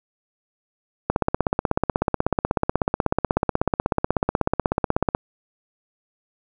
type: click train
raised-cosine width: 1 ms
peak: -4 dBFS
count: 67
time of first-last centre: 1.1-5.149 s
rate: 16.3 Hz
effects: none

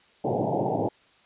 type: band-pass noise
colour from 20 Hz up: white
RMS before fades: -26 dBFS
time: 0.24-0.89 s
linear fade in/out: 10 ms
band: 100 to 860 Hz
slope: 96 dB/octave
effects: white hiss -59 dBFS RMS until 1.25 s + resampled to 8000 Hz

